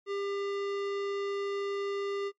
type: tone with hard clipping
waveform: sine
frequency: 399.6 Hz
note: G4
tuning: 33 cents sharp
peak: -33 dBFS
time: 0.06-2.32 s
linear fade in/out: 50 ms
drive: 17 dB
effects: noise-tail reverb RT60 0.1 s tail -20 dB re dry + MP3 48 kbps